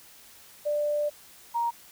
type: tone pair in turn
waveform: sine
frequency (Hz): 591 / 938.2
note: D5 / A#5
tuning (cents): +11 / +11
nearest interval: minor sixth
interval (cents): 800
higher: second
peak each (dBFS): -24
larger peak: neither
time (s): 0.65-1.1 / 1.54-1.71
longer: first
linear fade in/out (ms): 20
effects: white hiss -52 dBFS RMS until 1.91 s